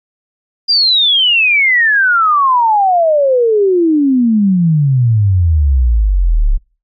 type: exponential sweep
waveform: sine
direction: down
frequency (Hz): 4871 to 32.81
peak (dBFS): -7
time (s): 0.68-6.58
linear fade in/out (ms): 20
effects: noise-tail reverb RT60 0.4 s tail -26 dB re dry + MP3 96 kbps